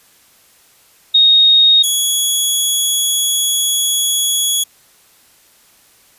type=tone pair in turn; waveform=sine / 15% pulse; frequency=3729 / 3356 Hz; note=A#7 / G#7; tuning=0 / +17 cents; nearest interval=major second; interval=183 cents; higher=first; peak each=-6 / -6 dBFS; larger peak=neither; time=1.14-1.83 / 1.83-4.64 s; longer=second; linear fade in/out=10 ms; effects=white hiss -50 dBFS RMS until 6.18 s + resampled to 32000 Hz